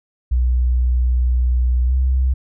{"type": "tone with pitch glide", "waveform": "sine", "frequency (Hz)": [61.74, 64.66], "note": ["B1", "C2"], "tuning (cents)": [0, -20], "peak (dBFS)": -13, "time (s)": [0.31, 2.34], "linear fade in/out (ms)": 10, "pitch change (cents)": 80, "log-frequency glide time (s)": [1.86, 1.94], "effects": []}